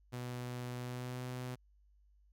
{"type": "tone with pitch glide", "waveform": "sawtooth", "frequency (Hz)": [123.47, 125.85], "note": ["B2", "B2"], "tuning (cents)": [0, 33], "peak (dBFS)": -36, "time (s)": [0.12, 1.56], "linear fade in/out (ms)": 20, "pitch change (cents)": 33, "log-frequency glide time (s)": [0.8, 1.21], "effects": ["added 50 Hz sine -64 dBFS peak until 2.32 s"]}